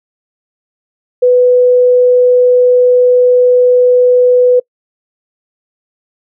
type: tone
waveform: sine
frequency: 496.5 Hz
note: B4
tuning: 9 cents sharp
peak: -4 dBFS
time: 1.22-4.6 s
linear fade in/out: 10 ms
effects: noise-tail reverb RT60 0.1 s tail -26 dB re dry